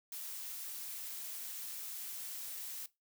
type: noise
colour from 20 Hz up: blue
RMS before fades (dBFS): -44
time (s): 0.12-2.86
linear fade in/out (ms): 2
effects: noise-tail reverb RT60 0.2 s tail -19 dB re dry